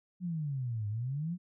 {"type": "exponential two-way sweep", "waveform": "sine", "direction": "down then up", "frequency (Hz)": [185, 101.9, 185], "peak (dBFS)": -32, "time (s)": [0.2, 1.38], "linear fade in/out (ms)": 50, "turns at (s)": 0.88, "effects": []}